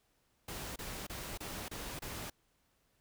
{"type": "noise bursts", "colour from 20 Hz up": "pink", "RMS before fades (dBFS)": -43, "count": 6, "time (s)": [0.48, 2.3], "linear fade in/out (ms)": 5, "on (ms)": 280, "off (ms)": 28, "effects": ["pink hiss -75 dBFS RMS until 3 s"]}